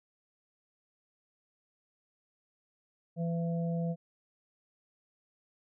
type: harmonic tone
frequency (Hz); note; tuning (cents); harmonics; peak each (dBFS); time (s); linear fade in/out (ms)
168; E3; +33; 1 / 3 / 4; -30 / -40 / -42; 3.16-3.96; 50
effects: none